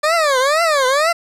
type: tone with vibrato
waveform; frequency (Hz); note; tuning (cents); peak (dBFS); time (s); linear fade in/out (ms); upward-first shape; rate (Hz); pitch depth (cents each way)
20% pulse; 587.3; D5; 0; -8; 0.03-1.13; 10; triangle; 2.1; 280
effects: low-pass 9000 Hz 12 dB/octave + 7-bit